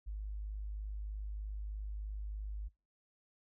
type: tone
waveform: sine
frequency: 51.6 Hz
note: G#1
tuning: 10 cents flat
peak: -38 dBFS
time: 0.06-2.69 s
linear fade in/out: 20 ms
effects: noise-tail reverb RT60 0.3 s tail -26 dB re dry